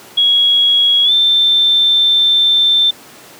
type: tone with pitch glide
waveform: sine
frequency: 3322 to 3560 Hz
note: G#7 to A7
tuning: 0 to +20 cents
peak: -8 dBFS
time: 0.17-2.91 s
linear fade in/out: 10 ms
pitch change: +120 cents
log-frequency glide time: 1.04-1.12 s
effects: pink hiss -38 dBFS RMS until 3.39 s + high-pass 200 Hz 12 dB/octave